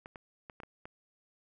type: clicks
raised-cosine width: 0.5 ms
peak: -30 dBFS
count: 6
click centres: 0.059 / 0.158 / 0.498 / 0.602 / 0.634 / 0.855 s
effects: none